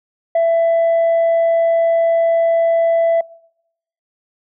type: tone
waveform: sine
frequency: 666 Hz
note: E5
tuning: 18 cents sharp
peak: -9 dBFS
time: 0.35-3.21 s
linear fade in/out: 5 ms
effects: noise-tail reverb RT60 0.8 s tail -25 dB re dry + tanh soft clip ceiling -10 dBFS